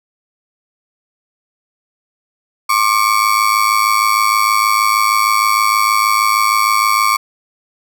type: ring-modulated tone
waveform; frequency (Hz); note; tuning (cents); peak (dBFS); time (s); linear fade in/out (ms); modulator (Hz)
35% pulse; 1130; C#6; +33; -6; 2.69-7.17; 10; 53.2
effects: none